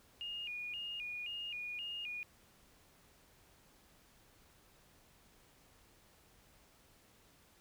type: tone with vibrato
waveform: sine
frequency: 2637 Hz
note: E7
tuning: in tune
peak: -40 dBFS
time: 0.21-2.23 s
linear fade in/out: 0 ms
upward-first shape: square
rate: 1.9 Hz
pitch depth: 130 cents each way
effects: pink hiss -66 dBFS RMS until 7.6 s